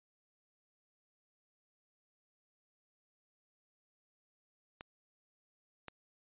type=clicks; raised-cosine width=0.3 ms; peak=-28 / -28 dBFS; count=2; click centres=4.809 / 5.883 s; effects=resampled to 8000 Hz